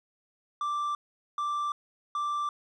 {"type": "tone bursts", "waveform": "triangle", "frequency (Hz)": 1175, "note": "D6", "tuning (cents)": 1, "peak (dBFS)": -26, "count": 3, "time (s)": [0.61, 2.49], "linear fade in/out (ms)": 2, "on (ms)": 340, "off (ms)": 430, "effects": ["resampled to 22050 Hz"]}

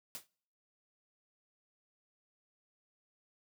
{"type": "noise with exponential decay", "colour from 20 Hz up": "white", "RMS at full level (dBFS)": -40, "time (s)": [0.15, 0.27], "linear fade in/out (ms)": 0, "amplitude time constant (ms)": 26, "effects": ["noise-tail reverb RT60 0.6 s tail -26 dB re dry", "high-pass 80 Hz 12 dB/octave"]}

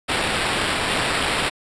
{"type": "noise with sample-and-hold", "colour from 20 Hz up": "white", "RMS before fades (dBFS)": -22, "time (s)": [0.08, 1.5], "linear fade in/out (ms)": 20, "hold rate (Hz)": 6300, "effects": ["resampled to 22050 Hz"]}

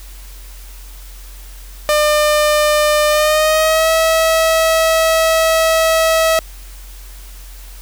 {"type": "tone with pitch glide", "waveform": "sawtooth", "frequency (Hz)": [600, 646.8], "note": ["D5", "E5"], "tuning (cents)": [37, -33], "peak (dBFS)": -7, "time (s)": [1.89, 6.39], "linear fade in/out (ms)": 0, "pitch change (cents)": 130, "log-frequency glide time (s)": [3.08, 3.9], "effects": ["added 45 Hz sine -32 dBFS peak until 7.81 s", "white hiss -41 dBFS RMS until 7.81 s"]}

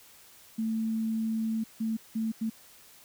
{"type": "tone bursts at uneven times", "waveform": "sine", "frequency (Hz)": 222.4, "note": "A3", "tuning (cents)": 19, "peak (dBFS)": -27, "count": 4, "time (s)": [[0.58, 1.64], [1.8, 1.97], [2.15, 2.32], [2.41, 2.5]], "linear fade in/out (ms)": 10, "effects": ["white hiss -55 dBFS RMS until 3.04 s"]}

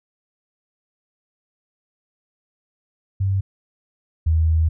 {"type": "tone pair in turn", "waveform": "sine", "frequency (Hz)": [96.9, 80.2], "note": ["G2", "E2"], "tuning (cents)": [-20, -47], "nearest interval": "minor third", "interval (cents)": 327, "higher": "first", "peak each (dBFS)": [-17, -14], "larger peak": "second", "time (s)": [[3.2, 3.41], [4.26, 4.69]], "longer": "second", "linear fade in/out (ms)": 10, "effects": []}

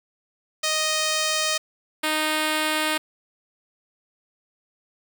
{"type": "tone pair in turn", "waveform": "5% pulse", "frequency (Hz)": [622.3, 309.5], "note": ["D#5", "D#4"], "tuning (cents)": [0, -9], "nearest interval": "octave", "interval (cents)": 1209, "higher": "first", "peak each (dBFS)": -10, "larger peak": "neither", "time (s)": [[0.63, 1.58], [2.03, 2.98]], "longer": "neither", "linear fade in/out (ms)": 10, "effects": []}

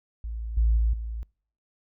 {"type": "tone with level steps", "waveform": "sine", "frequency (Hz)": 56, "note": "A1", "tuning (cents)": 31, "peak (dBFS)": [-30, -17, -19, -30], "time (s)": [0.24, 1.23], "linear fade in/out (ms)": 0, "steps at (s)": [0.57, 0.77, 0.93], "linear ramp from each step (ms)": 5, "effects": ["noise-tail reverb RT60 0.5 s tail -26 dB re dry", "tanh soft clip ceiling -14 dBFS"]}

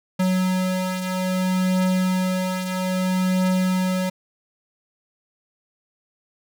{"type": "beating tone pair", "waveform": "square", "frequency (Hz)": [185, 185.61], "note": ["F#3", "F#3"], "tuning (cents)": [0, 6], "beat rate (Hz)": 0.61, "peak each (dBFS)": [-21, -28], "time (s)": [0.19, 4.1], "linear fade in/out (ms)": 10, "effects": []}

